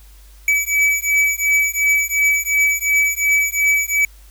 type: beating tone pair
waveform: square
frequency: 2289 / 2291.8 Hz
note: D7 / D7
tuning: -45 / -43 cents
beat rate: 2.8 Hz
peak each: -18 dBFS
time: 0.48-4.05 s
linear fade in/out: 2 ms
effects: added 50 Hz sine -41 dBFS peak until 4.3 s + white hiss -51 dBFS RMS until 4.3 s